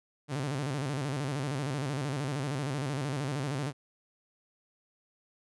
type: tone with vibrato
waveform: sawtooth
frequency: 139 Hz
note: C#3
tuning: 5 cents sharp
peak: -27 dBFS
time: 0.28-3.73 s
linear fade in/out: 50 ms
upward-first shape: square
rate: 13 Hz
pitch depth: 110 cents each way
effects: resampled to 24000 Hz